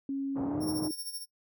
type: tone with pitch glide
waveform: sine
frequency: 274.2 to 311.4 Hz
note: C#4 to D#4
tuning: -19 to +2 cents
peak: -30 dBFS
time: 0.09-0.91 s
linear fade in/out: 2 ms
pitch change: +221 cents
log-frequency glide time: 0.44-0.64 s
type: band-pass noise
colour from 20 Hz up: pink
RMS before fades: -38 dBFS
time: 0.35-0.89 s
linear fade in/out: 20 ms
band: 100 to 920 Hz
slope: 24 dB/octave
type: tone with tremolo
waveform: 10% pulse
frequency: 5500 Hz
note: F8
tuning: 27 cents flat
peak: -29 dBFS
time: 0.6-1.26 s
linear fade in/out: 50 ms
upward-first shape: sine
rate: 13 Hz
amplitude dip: 70%
effects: noise-tail reverb RT60 0.1 s tail -21 dB re dry